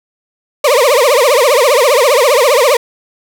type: tone with vibrato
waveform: 35% pulse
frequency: 530 Hz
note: C5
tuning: 22 cents sharp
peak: -5 dBFS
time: 0.64-2.77 s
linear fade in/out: 5 ms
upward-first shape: triangle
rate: 15 Hz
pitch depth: 280 cents each way
effects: none